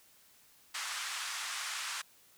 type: band-pass noise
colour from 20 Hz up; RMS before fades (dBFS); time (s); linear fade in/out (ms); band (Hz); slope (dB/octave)
pink; -39; 0.74-2.02; 10; 1100 to 9400; 24
effects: white hiss -63 dBFS RMS until 2.37 s

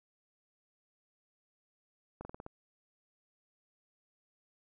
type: slowing click train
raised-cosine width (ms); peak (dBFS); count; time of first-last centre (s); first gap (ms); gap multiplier
1; -30; 6; 2.21-2.464; 40; 1.12
effects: none

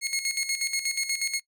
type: tone with tremolo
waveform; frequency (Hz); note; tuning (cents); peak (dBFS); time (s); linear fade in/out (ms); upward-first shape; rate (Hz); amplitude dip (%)
15% pulse; 2168; C#7; -39; -18; 0.01-1.41; 50; square; 8.3; 65
effects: noise-tail reverb RT60 0.1 s tail -20 dB re dry

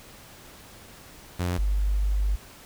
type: tone pair in turn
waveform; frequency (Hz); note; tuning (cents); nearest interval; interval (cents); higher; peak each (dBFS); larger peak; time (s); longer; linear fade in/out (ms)
sawtooth / sine; 89 / 49.95; F2 / G1; +33 / +33; minor seventh; 1000; first; -21; neither; 1.39-1.58 / 1.58-2.36; second; 10
effects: pink hiss -48 dBFS RMS until 2.65 s

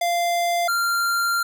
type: tone pair in turn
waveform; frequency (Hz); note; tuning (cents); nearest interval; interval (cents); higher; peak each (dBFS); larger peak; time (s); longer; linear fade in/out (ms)
square; 693 / 1386; F5 / F6; -14 / -14; octave; 1200; second; -20; neither; 0.01-0.68 / 0.68-1.43; second; 5
effects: none

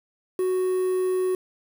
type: tone with quantisation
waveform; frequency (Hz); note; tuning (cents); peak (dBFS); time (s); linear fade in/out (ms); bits
triangle; 369.9; F#4; 0; -19; 0.39-1.35; 2; 7
effects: none

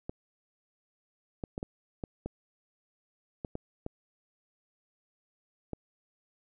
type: clicks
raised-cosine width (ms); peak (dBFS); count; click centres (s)
2; -22; 10; 0.095 / 1.438 / 1.579 / 1.629 / 2.038 / 2.26 / 3.448 / 3.554 / 3.864 / 5.733
effects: none

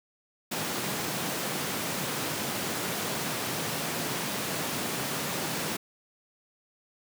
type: high-pass noise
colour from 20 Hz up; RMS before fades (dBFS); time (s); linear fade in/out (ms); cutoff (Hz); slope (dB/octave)
pink; -32; 0.51-5.77; 10; 130; 24
effects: none

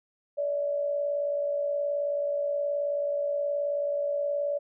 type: tone pair together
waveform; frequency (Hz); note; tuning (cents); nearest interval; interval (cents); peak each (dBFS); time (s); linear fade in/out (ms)
sine; 576 / 634.8; D5 / D#5; -34 / +35; major second; 169; -26 / -36; 0.37-4.59; 20
effects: none

